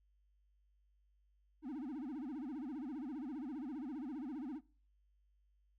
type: tone with vibrato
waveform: triangle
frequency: 277.3 Hz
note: C#4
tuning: 1 cent sharp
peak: -39 dBFS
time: 1.62-4.61 s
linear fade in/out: 50 ms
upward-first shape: sine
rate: 15 Hz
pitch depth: 240 cents each way
effects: noise-tail reverb RT60 0.4 s tail -21 dB re dry + added 50 Hz sine -70 dBFS peak until 5.78 s